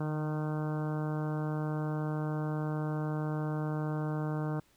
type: harmonic tone with a mistuned harmonic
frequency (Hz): 153.5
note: D#3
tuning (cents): -23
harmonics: 1 / 2 / 3 / 4 / 5 / 6 / 7 / 8 / 9 / 10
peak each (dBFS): -32 / -38 / -42 / -44 / -46 / -48 / -49 / -50 / -51 / -52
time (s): 0-4.6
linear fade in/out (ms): 5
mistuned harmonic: 1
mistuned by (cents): -21
effects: pink hiss -67 dBFS RMS until 4.76 s